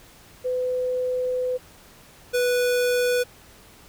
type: tone pair in turn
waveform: sine / square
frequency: 504 / 492.2 Hz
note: B4 / B4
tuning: +35 / -6 cents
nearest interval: unison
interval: 41 cents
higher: first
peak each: -22 / -20 dBFS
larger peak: second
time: 0.44-1.58 / 2.33-3.24 s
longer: first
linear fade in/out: 20 ms
effects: pink hiss -50 dBFS RMS until 3.88 s